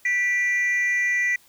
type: tone pair together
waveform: sine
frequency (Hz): 1964 / 2378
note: B6 / D7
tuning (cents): -10 / +21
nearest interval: minor third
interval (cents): 331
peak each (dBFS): -18 / -25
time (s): 0.05-1.36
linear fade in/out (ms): 5
effects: tanh soft clip ceiling -17 dBFS + white hiss -56 dBFS RMS until 1.48 s